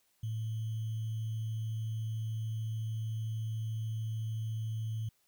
sine tone with sample-and-hold, 110.8 Hz, A2, 13 cents sharp, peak -33 dBFS, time 0.23-5.09 s, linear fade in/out 5 ms, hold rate 3150 Hz, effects white hiss -73 dBFS RMS until 5.27 s

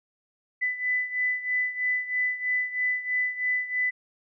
sine beating tone pair, 1997 / 2000.1 Hz, B6 / B6, +19 / +21 cents, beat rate 3.1 Hz, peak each -26 / -30 dBFS, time 0.61-3.91 s, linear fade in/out 20 ms, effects none

